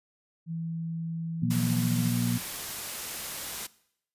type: tone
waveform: sine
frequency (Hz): 164.81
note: E3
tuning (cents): 0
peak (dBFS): -31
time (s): 0.46-2.13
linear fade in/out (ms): 50
type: harmonic tone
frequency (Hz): 59.7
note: A#1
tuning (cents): +42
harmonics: 2 / 3 / 4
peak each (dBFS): -29 / -29 / -29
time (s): 1.42-2.38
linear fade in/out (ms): 10
type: noise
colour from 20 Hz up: white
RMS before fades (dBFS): -36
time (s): 1.5-3.67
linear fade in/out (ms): 10
effects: noise-tail reverb RT60 0.7 s tail -20 dB re dry + resampled to 32000 Hz